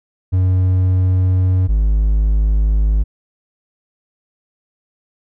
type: tone pair in turn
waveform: triangle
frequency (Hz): 92.5 / 52.23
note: F#2 / G#1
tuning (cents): 0 / +11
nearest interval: minor seventh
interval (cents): 989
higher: first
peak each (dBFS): -9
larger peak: neither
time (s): 0.32-1.68 / 1.68-3.04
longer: neither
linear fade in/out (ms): 20
effects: none